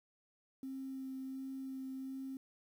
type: tone with vibrato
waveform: triangle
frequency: 265.3 Hz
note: C4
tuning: 24 cents sharp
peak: -37 dBFS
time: 0.63-2.37 s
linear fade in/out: 2 ms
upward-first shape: sine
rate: 1.4 Hz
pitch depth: 10 cents each way
effects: tanh soft clip ceiling -39 dBFS + 11-bit